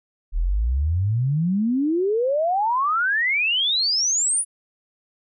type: exponential sweep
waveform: sine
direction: up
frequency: 37 to 10000 Hz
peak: -18 dBFS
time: 0.32-4.45 s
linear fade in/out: 50 ms
effects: none